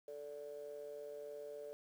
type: ring-modulated tone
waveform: triangle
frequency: 71.7 Hz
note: D2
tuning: 41 cents flat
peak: -40 dBFS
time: 0.08-1.73 s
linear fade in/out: 0 ms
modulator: 511 Hz
effects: tanh soft clip ceiling -38 dBFS + 11-bit